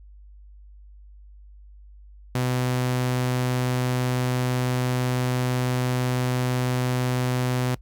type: tone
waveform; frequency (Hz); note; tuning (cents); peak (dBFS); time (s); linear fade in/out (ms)
sawtooth; 126; B2; +35; -18; 2.35-7.75; 2
effects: noise-tail reverb RT60 0.1 s tail -21 dB re dry + added 50 Hz sine -44 dBFS peak until 7.81 s